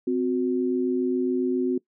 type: tone pair together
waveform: sine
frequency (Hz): 258.1 / 365.4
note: C4 / F#4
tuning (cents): -23 / -22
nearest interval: tritone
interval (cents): 601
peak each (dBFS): -24 / -24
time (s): 0.07-1.78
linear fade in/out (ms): 5
effects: noise-tail reverb RT60 0.1 s tail -22 dB re dry